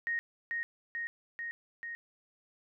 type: tone with echo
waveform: sine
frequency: 1864.7 Hz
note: A#6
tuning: in tune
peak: -30 dBFS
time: 0.07-0.19 s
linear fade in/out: 0 ms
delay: 440 ms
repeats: 4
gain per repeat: -2 dB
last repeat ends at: 1.95 s
effects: none